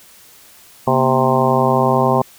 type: harmonic tone with a mistuned harmonic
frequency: 131 Hz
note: C3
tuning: 2 cents sharp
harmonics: 1 / 2 / 3 / 4 / 5 / 6 / 7 / 8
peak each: -20 / -20 / -20 / -20 / -20 / -20 / -20 / -20 dBFS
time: 0.87-2.22 s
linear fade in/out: 5 ms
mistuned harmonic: 2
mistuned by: -150 cents
effects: white hiss -45 dBFS RMS until 2.38 s